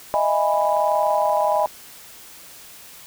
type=chord; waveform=sine; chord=E major seventh; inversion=third; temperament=just; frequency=618.1 / 659.3 / 824.1 / 988.9 Hz; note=D#5 / E5 / G#5 / B5; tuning=-12 / 0 / -14 / +2 cents; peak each=-21 / -25 / -21 / -23 dBFS; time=0.14-1.66 s; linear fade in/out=0 ms
type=click train; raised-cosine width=0.5 ms; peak=-28 dBFS; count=31; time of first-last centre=0.54-1.672 s; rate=26.5 Hz
effects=white hiss -43 dBFS RMS until 3.06 s